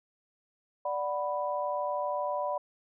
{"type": "chord", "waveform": "sine", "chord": "B minor", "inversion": "first", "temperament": "equal", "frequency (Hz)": [587.3, 740, 987.8], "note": ["D5", "F#5", "B5"], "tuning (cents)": [0, 0, 0], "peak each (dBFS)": [-32, -36, -33], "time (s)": [0.85, 2.58], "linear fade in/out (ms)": 5, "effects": []}